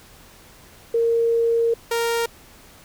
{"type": "tone pair in turn", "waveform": ["sine", "sawtooth"], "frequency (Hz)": [462.5, 465.2], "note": ["A#4", "A#4"], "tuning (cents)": [-14, -4], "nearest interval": "unison", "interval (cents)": 10, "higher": "second", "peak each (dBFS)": [-16, -16], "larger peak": "neither", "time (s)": [[0.94, 1.74], [1.91, 2.26]], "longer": "first", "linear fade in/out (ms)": 5, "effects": ["pink hiss -48 dBFS RMS until 2.84 s"]}